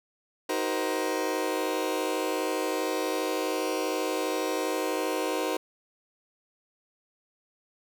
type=chord; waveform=30% pulse; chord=C half-diminished seventh; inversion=first; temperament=just; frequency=314 / 376.7 / 470.9 / 523.3 Hz; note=Eb4 / Gb4 / Bb4 / C5; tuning=+16 / +31 / +18 / 0 cents; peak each=-30 dBFS; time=0.49-5.57 s; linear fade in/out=5 ms; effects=none